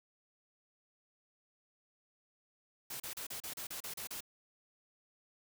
white noise bursts, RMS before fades -43 dBFS, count 10, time 2.9-4.206 s, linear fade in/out 5 ms, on 100 ms, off 34 ms, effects none

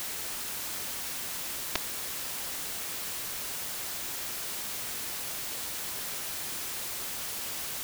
clicks, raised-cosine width 0.2 ms, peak -8 dBFS, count 2, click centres 1.755 / 1.758 s, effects white hiss -36 dBFS RMS until 7.83 s

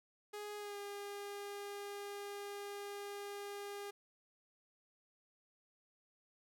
sawtooth tone with pitch glide, 415.7 to 405 Hz, G#4 to G#4, +2 to -43 cents, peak -40 dBFS, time 0.33-3.91 s, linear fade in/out 10 ms, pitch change -45 cents, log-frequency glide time 0.58-0.77 s, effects none

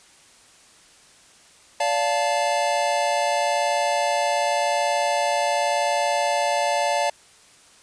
square chord, D minor, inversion none, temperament equal with one note detuned, 577.6 / 698.5 / 880 Hz, D5 / F5 / A5, -29 / 0 / 0 cents, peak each -25 dBFS, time 1.8-7.1 s, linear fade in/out 5 ms, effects white hiss -52 dBFS RMS until 7.82 s + resampled to 22050 Hz

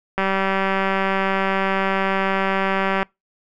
click train, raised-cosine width 0.5 ms, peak -6 dBFS, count 551, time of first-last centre 0.18-3.03 s, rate 193 Hz, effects noise-tail reverb RT60 0.2 s tail -26 dB re dry

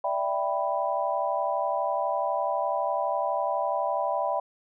sine chord, E minor seventh, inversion third, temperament equal, 587.3 / 659.3 / 784 / 987.8 Hz, D5 / E5 / G5 / B5, 0 / 0 / 0 / 0 cents, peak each -30 dBFS, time 0.04-4.4 s, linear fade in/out 5 ms, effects none

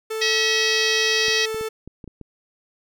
45% pulse tone, 440 Hz, A4, in tune, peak -25 dBFS, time 0.1-1.69 s, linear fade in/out 10 ms
harmonic tone, 643 Hz, E5, 43 cents flat, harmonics 3 / 4 / 5 / 6 / 7 / 8 / 9, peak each -24 / -25 / -26 / -27 / -27 / -28 / -29 dBFS, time 0.21-1.46 s, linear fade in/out 10 ms
clicks, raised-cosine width 3 ms, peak -25 dBFS, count 7, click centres 1.283 / 1.545 / 1.611 / 1.876 / 2.042 / 2.077 / 2.213 s
effects none

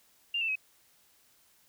sine tone with pitch steps, 2794 / 2668 / 2547 Hz, F7 / E7 / D#7, 0 / +20 / +40 cents, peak -28 dBFS, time 0.34-0.556 s, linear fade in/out 5 ms, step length 72 ms, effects white hiss -65 dBFS RMS until 1.68 s

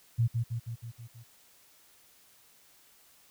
sine tone with echo, 116.54 Hz, A#2, in tune, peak -22 dBFS, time 0.18-0.28 s, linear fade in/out 20 ms, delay 160 ms, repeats 6, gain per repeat -4 dB, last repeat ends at 1.24 s, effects white hiss -61 dBFS RMS until 3.3 s

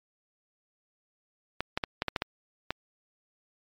clicks, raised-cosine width 0.3 ms, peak -12 dBFS, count 8, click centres 1.606 / 1.775 / 1.838 / 2.021 / 2.083 / 2.162 / 2.221 / 2.706 s, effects MP3 96 kbps

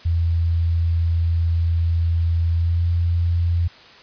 sine tone with pitch glide, 83.8 to 85.56 Hz, E2 to F2, +29 to -35 cents, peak -16 dBFS, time 0.05-3.68 s, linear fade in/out 10 ms, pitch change +36 cents, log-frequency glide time 2.55-2.83 s, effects white hiss -45 dBFS RMS until 4.02 s + resampled to 11025 Hz

